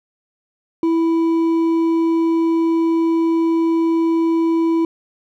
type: tone with hard clipping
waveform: triangle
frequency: 329.6 Hz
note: E4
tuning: in tune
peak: -15 dBFS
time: 0.83-4.85 s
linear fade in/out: 2 ms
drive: 8 dB
effects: none